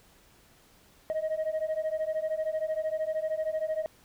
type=beating tone pair; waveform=sine; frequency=622.3 / 635.3 Hz; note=D#5 / D#5; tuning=0 / +36 cents; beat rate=13 Hz; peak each=-29 dBFS; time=1.1-3.86 s; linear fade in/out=0 ms; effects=tanh soft clip ceiling -25 dBFS + pink hiss -60 dBFS RMS until 4.04 s